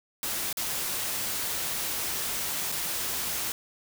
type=noise with dropouts; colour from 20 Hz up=white; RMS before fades=-31 dBFS; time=0.23-3.52 s; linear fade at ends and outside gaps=1 ms; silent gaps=0.528-0.571 / 2.718-2.722 s; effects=none